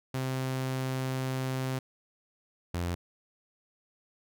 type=tone pair in turn; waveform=sawtooth; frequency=130.81 / 87.08 Hz; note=C3 / F2; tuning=0 / -5 cents; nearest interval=perfect fifth; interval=705 cents; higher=first; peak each=-26 dBFS; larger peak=neither; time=0.14-1.79 / 2.74-2.95 s; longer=first; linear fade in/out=5 ms; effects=none